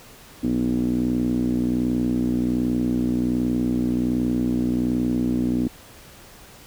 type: tone with low-pass filter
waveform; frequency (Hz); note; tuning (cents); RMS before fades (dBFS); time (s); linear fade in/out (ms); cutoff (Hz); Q
5% pulse; 61.3; B1; -12; -22; 0.43-5.68; 10; 270; 6.9
effects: pink hiss -46 dBFS RMS until 6.66 s